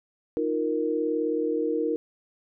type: chord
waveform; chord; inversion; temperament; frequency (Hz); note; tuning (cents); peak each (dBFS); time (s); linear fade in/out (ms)
sine; Eb suspended second; none; just; 311.1 / 350 / 466.7; Eb4 / F4 / Bb4; 0 / +4 / +2; -28 / -31 / -26; 0.37-1.96; 0
effects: none